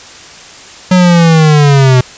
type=linear sweep; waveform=square; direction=down; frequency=185 to 125 Hz; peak=-4 dBFS; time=0.91-2.01 s; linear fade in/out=5 ms; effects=white hiss -32 dBFS RMS until 2.17 s + resampled to 16000 Hz